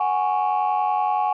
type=chord; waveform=sine; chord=F# suspended second; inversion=none; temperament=equal; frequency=740 / 830.6 / 1108.7 Hz; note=F#5 / G#5 / C#6; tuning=0 / 0 / 0 cents; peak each=-22 / -20 / -25 dBFS; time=0-1.33 s; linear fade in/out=5 ms; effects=tanh soft clip ceiling -14 dBFS